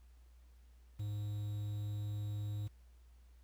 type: tone with quantisation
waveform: triangle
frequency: 103.83 Hz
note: G#2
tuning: in tune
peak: -35 dBFS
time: 0.99-2.68 s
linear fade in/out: 10 ms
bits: 10
effects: added 60 Hz sine -58 dBFS peak until 3.43 s + pink hiss -75 dBFS RMS until 3.43 s